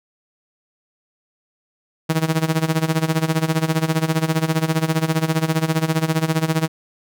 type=tone with tremolo; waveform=sawtooth; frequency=159.9 Hz; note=D#3; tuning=48 cents sharp; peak=-10 dBFS; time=2.09-6.68 s; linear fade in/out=10 ms; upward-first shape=sine; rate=15 Hz; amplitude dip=85%; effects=none